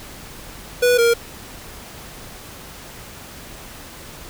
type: tone pair in turn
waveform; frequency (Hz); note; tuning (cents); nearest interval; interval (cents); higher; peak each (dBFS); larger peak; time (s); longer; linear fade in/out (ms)
square; 490 / 467.9; B4 / A#4; -14 / +6; minor second; 80; first; -13; neither; 0.82-0.98 / 0.98-1.14; neither; 10
effects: pink hiss -38 dBFS RMS until 4.29 s